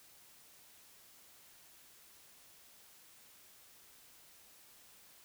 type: silence
effects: white hiss -61 dBFS RMS until 5.24 s